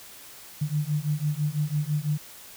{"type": "beating tone pair", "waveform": "sine", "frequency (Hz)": [146.7, 152.7], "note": ["D3", "D#3"], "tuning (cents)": [-2, -32], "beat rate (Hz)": 6, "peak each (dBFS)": -27, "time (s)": [0.61, 2.18], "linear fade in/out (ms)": 10, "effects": ["white hiss -46 dBFS RMS until 2.56 s"]}